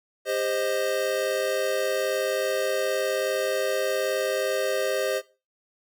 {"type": "chord", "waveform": "square", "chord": "C minor", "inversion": "second", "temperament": "equal with one note detuned", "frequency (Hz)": [399.8, 523.3, 622.3], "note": ["G4", "C5", "Eb5"], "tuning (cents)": [34, 0, 0], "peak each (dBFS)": [-31, -28, -29], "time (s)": [0.25, 5.22], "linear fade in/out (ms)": 50, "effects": ["noise-tail reverb RT60 0.3 s tail -18 dB re dry"]}